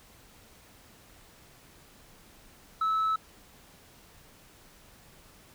sine tone with tanh clipping, 1303 Hz, E6, 20 cents flat, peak -25 dBFS, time 2.81-3.16 s, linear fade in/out 5 ms, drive 1 dB, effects pink hiss -56 dBFS RMS until 5.54 s

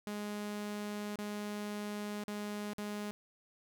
sawtooth tone with dropouts, 207.7 Hz, G#3, in tune, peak -34 dBFS, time 0.07-3.11 s, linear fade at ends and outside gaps 0 ms, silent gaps 1.157-1.187 / 2.238-2.28 / 2.734-2.783 s, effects none

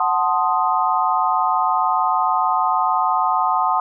sine chord, F# diminished seventh, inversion none, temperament equal, 740 / 880 / 1046.5 / 1244.5 Hz, F#5 / A5 / C6 / Eb6, 0 / 0 / 0 / 0 cents, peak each -21 dBFS, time 0-3.8 s, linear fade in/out 2 ms, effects none

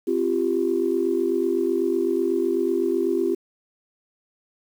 sine chord, C suspended fourth, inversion none, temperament equal with one note detuned, 261.6 / 344 / 392 Hz, C4 / F4 / G4, 0 / -26 / 0 cents, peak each -27 / -22 / -23 dBFS, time 0.07-3.35 s, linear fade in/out 10 ms, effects tanh soft clip ceiling -10 dBFS + 8-bit

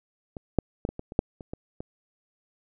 clicks, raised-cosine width 2 ms, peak -23 / -7 / -13 / -20 / -21 / -25 / -6 / -27 / -21 / -22 dBFS, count 10, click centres 0.368 / 0.587 / 0.851 / 0.89 / 0.994 / 1.121 / 1.191 / 1.408 / 1.535 / 1.805 s, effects none

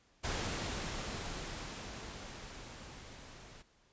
pink noise with level ramp, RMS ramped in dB -36 to -54 dBFS, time 0.23-3.63 s, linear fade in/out 20 ms, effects pink hiss -69 dBFS RMS until 3.92 s + resampled to 16000 Hz

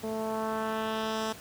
10% pulse tone with low-pass filter sweep, 220 Hz, A3, in tune, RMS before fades -32 dBFS, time 0.03-1.33 s, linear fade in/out 10 ms, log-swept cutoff 500 to 7700 Hz, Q 1.1, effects pink hiss -47 dBFS RMS until 1.4 s + high-pass 80 Hz 12 dB/octave

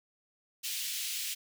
pink high-pass noise, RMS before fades -36 dBFS, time 0.63-1.35 s, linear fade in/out 20 ms, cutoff 2600 Hz, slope 24 dB/octave, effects none

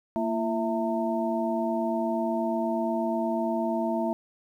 sine tone cluster, 229.3 / 337.7 / 661 / 908 Hz, A#3 / E4 / E5 / A#5, -28 / +42 / +5 / -46 cents, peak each -29 / -31 / -29 / -33 dBFS, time 0.16-4.13 s, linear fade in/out 0 ms, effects 10-bit

